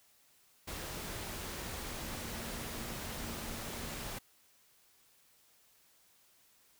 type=tone in noise; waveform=sine; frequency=230.5 Hz; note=A#3; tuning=19 cents flat; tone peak=-50 dBFS; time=2.04-3.94 s; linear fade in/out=10 ms; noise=pink; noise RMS=-42 dBFS; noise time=0.67-4.19 s; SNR=-11 dB; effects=white hiss -67 dBFS RMS until 6.79 s